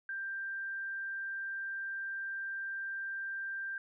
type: tone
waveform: sine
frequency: 1580 Hz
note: G6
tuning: 13 cents sharp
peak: -36 dBFS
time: 0.09-3.78 s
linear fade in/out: 2 ms
effects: none